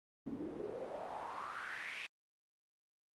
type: noise with band-pass filter sweep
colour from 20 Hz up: pink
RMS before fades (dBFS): -44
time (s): 0.26-2.07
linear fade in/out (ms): 10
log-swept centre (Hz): 250 to 2600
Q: 4.4
effects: Opus 32 kbps